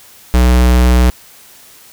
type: tone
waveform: square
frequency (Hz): 61.74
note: B1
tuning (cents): 0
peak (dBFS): -7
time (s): 0.34-1.1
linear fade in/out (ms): 0
effects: white hiss -41 dBFS RMS until 1.92 s